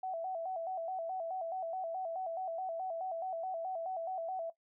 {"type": "tone with vibrato", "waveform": "sine", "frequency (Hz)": 705, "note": "F5", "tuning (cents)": 16, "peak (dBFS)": -35, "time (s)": [0.03, 4.5], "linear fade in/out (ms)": 5, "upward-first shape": "square", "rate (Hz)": 4.7, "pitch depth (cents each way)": 110, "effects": ["noise-tail reverb RT60 0.1 s tail -17 dB re dry"]}